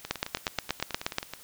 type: two click trains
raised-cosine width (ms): 0.2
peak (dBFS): -18 / -9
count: 13 / 10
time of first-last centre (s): 0.05-1.336 / 0.11-1.184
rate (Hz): 9.33 / 8.38
effects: white hiss -51 dBFS RMS until 1.43 s